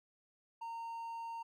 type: tone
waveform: triangle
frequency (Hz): 920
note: A#5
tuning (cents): -23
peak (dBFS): -39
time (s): 0.61-1.43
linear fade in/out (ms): 10
effects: none